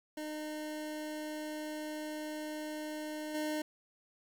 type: tone with level steps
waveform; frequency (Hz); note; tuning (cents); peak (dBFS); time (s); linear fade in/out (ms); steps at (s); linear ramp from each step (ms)
25% pulse; 305.6; D#4; -31; -35 / -30; 0.17-3.62; 5; 3.34; 10
effects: 10-bit